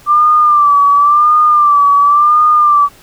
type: tone with vibrato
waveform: sine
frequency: 1179 Hz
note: D6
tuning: 6 cents sharp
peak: -5 dBFS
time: 0.06-2.89 s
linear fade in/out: 50 ms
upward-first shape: sine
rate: 0.94 Hz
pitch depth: 62 cents each way
effects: pink hiss -42 dBFS RMS until 3.02 s